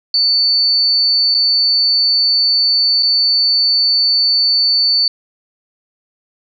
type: tone with dropouts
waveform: sine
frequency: 4500 Hz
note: C#8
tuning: 25 cents sharp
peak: -10 dBFS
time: 0.14-5.08 s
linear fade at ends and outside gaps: 2 ms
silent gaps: 1.343-1.347 / 3.026-3.03 s
effects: none